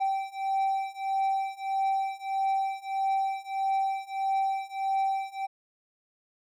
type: beating tone pair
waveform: triangle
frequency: 776 / 777.6 Hz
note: G5 / G5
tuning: -18 / -14 cents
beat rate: 1.6 Hz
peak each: -28 / -27 dBFS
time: 0-5.47 s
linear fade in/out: 20 ms
effects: none